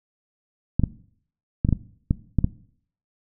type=clicks; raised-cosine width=5 ms; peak=-6 dBFS; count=8; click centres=0.796 / 0.837 / 1.649 / 1.689 / 1.727 / 2.109 / 2.387 / 2.444 s; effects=noise-tail reverb RT60 0.6 s tail -19 dB re dry